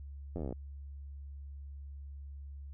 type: slowing click train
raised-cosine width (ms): 2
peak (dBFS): -26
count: 13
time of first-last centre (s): 0.36-0.525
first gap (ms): 11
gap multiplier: 1.04
effects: added 70 Hz sine -43 dBFS peak until 2.73 s